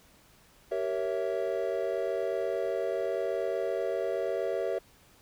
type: chord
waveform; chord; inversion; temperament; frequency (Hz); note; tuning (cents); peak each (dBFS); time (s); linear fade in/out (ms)
triangle; G diminished seventh; none; equal with one note detuned; 385.3 / 466.2 / 554.4 / 659.3; G4 / Bb4 / Db5 / Fb5; -30 / 0 / 0 / 0; -32; 0.71-4.79; 10
effects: pink hiss -60 dBFS RMS until 5.21 s